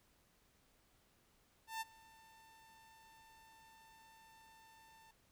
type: tone with ADSR envelope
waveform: sawtooth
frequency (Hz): 893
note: A5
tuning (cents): +25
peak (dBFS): -35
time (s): 1.67-5.11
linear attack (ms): 140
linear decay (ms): 26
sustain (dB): -23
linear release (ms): 3
effects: pink hiss -73 dBFS RMS until 5.31 s